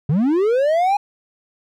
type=linear sweep; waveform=triangle; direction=up; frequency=130.81 to 830.6 Hz; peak=-12 dBFS; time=0.09-0.97 s; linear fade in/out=5 ms; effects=none